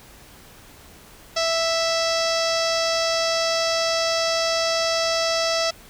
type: tone with low-pass filter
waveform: sawtooth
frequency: 659.3 Hz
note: E5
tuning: in tune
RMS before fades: -22 dBFS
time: 1.36-5.71 s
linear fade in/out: 10 ms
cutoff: 5300 Hz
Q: 4.9
effects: pink hiss -47 dBFS RMS until 5.89 s